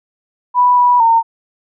sine tone with pitch steps, 986 / 979 / 914 Hz, B5 / B5 / A#5, -3 / -15 / -34 cents, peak -7 dBFS, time 0.54-1.23 s, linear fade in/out 50 ms, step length 230 ms, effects none

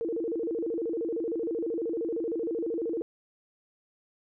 sine tone with vibrato, 392 Hz, G4, in tune, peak -28 dBFS, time 0.01-3.02 s, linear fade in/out 0 ms, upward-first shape square, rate 13 Hz, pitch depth 280 cents each way, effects none

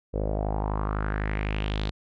sawtooth tone with low-pass filter sweep, 51.91 Hz, G#1, in tune, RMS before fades -28 dBFS, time 0.13-1.91 s, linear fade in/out 20 ms, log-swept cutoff 490 to 4100 Hz, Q 3.8, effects none

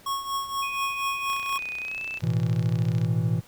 square tone with tremolo, 1100 Hz, C#6, 14 cents flat, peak -25 dBFS, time 0.06-1.58 s, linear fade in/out 5 ms, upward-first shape triangle, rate 4.2 Hz, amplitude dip 75%
sine tone with pitch glide, 2489 to 2637 Hz, D#7 to E7, 0 to 0 cents, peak -30 dBFS, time 0.62-2.19 s, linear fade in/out 10 ms, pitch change +100 cents, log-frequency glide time 1.8-2.03 s
click train, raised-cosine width 0.2 ms, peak -23 dBFS, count 55, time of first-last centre 1.3-3.048 s, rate 30.9 Hz
triangle chord, A suspended second, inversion none, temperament equal with one note detuned, 110 / 123.47 / 163.77 Hz, A2 / B2 / E3, 0 / 0 / -11 cents, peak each -24 dBFS, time 2.22-3.41 s, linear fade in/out 20 ms
effects pink hiss -53 dBFS RMS until 3.47 s

